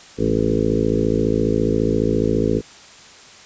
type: harmonic tone with a mistuned harmonic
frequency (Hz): 54.6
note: A1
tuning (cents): -13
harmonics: 1 / 2 / 3 / 4 / 5 / 6 / 7 / 8 / 9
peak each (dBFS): -28 / -25 / -27 / -24 / -23 / -26 / -24 / -22 / -26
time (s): 0.17-2.62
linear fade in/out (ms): 50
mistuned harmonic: 3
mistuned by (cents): +45
effects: white hiss -43 dBFS RMS until 3.45 s + resampled to 16000 Hz